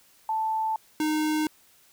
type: tone pair in turn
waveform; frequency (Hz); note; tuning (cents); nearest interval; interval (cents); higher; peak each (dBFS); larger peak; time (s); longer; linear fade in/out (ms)
sine / square; 880 / 307.8; A5 / D#4; 0 / -19; octave + tritone; 1819; first; -24; neither; 0.29-0.76 / 1-1.47; neither; 2
effects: white hiss -59 dBFS RMS until 1.92 s